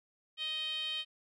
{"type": "tone with band-pass filter", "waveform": "10% pulse", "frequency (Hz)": 624, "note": "D#5", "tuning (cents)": 5, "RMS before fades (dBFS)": -37, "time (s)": [0.37, 1.05], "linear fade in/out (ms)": 50, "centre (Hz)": 3300, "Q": 8.1, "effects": []}